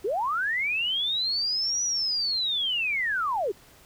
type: linear two-way sweep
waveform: sine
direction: up then down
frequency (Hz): 349.2 to 5920 to 349.2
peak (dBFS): -24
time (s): 0.04-3.52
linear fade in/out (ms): 10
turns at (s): 1.83
effects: pink hiss -54 dBFS RMS until 3.85 s